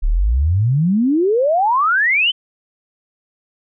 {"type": "exponential sweep", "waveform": "sine", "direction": "up", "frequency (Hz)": [32.68, 3136], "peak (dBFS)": -12, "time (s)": [0.02, 2.32], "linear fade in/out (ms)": 20, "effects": []}